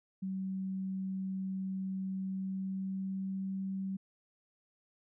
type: tone with pitch glide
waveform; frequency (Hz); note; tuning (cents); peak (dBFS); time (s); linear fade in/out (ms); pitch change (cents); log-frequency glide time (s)
sine; 190.3 to 192.18; F#3 to G3; +49 to -34; -34; 0.22-3.97; 10; +17; 2.14-3.59
effects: none